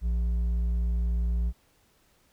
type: tone with hard clipping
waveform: sine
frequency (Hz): 58.27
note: A#1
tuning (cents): 0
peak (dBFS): -25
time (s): 0.01-1.53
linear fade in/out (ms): 50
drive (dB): 4
effects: pink hiss -65 dBFS RMS until 2.32 s